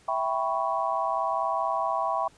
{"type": "chord", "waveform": "sine", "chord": "C# half-diminished seventh", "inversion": "first", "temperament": "equal", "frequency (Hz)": [659.3, 784, 987.8, 1108.7], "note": ["E5", "G5", "B5", "C#6"], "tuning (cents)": [0, 0, 0, 0], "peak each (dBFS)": -30, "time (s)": [0.08, 2.28], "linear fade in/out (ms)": 5, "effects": ["pink hiss -58 dBFS RMS until 2.37 s", "resampled to 22050 Hz"]}